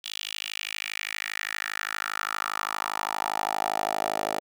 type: tone with high-pass filter sweep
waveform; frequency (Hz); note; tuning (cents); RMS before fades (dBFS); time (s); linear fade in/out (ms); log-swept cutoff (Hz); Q
10% pulse; 52.5; G#1; +19; -31; 0.04-4.4; 5; 3300 to 560; 3.3
effects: none